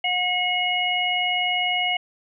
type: harmonic tone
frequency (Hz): 724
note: F#5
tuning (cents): -38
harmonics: 1 / 3 / 4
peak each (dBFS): -26 / -24 / -24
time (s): 0.04-1.97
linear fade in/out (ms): 5
effects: none